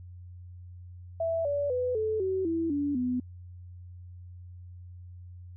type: tone with pitch steps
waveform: sine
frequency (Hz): 659.3 / 574 / 499.7 / 435 / 378.7 / 329.6 / 287 / 249.8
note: E5 / D5 / B4 / A4 / F#4 / E4 / D4 / B3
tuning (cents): 0 / -40 / +20 / -20 / +40 / 0 / -40 / +20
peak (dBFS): -26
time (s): 1.2-3.2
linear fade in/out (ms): 5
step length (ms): 250
effects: added 89 Hz sine -43 dBFS peak until 5.56 s